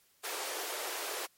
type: high-pass noise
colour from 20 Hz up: pink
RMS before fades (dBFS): -38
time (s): 0.23-1.27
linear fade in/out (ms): 20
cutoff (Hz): 360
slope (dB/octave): 48
effects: white hiss -68 dBFS RMS until 1.37 s + MP3 64 kbps